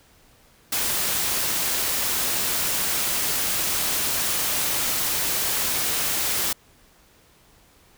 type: noise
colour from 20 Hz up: white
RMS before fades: -24 dBFS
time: 0.72-6.53 s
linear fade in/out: 5 ms
effects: pink hiss -56 dBFS RMS until 7.97 s